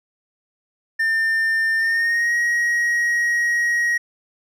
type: tone with pitch glide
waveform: triangle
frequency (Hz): 1800 to 1892.8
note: A6 to A#6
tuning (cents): +39 to +26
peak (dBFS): -15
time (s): 0.99-3.98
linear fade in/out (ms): 10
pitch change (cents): +87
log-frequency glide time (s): 1.78-2.34
effects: none